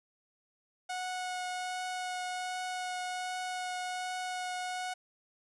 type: tone with vibrato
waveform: sawtooth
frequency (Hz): 732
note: F#5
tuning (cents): -19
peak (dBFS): -31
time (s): 0.89-4.94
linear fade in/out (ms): 10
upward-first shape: triangle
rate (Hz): 1.3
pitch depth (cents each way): 9
effects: resampled to 24000 Hz